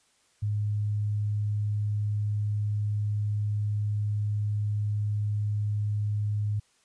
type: tone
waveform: sine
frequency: 104.4 Hz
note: G#2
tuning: 10 cents sharp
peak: -25 dBFS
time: 0.42-6.6 s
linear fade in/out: 10 ms
effects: white hiss -66 dBFS RMS until 6.84 s + resampled to 22050 Hz